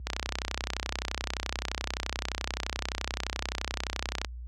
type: click train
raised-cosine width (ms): 0.2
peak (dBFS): -12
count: 133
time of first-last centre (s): 0.07-4.247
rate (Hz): 31.6
effects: added 60 Hz sine -28 dBFS peak until 4.47 s + high-pass 100 Hz 12 dB/octave